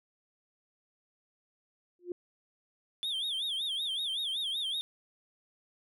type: tone with exponential growth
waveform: sine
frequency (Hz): 354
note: F4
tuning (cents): +23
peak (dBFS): -29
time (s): 1.99-2.12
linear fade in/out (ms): 2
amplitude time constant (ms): 27
type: tone with vibrato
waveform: triangle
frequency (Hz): 3420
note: A7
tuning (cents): -50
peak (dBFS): -30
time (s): 3.03-4.81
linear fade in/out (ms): 0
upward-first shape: sine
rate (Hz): 5.3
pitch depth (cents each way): 170
effects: none